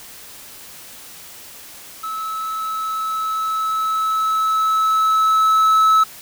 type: tone with level ramp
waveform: triangle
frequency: 1300 Hz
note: E6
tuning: 24 cents flat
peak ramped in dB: -22 to -8 dBFS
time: 2.03-6.04 s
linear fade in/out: 10 ms
effects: white hiss -39 dBFS RMS until 6.21 s